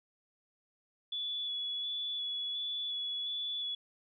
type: tone with vibrato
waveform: sine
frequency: 3419 Hz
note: G#7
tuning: 50 cents sharp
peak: -34 dBFS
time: 1.12-3.75 s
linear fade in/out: 5 ms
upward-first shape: square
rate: 1.4 Hz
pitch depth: 13 cents each way
effects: none